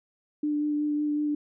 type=tone with vibrato; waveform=sine; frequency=297 Hz; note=D4; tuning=20 cents sharp; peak=-24 dBFS; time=0.43-1.35 s; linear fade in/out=5 ms; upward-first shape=sine; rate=5.4 Hz; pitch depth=12 cents each way; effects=none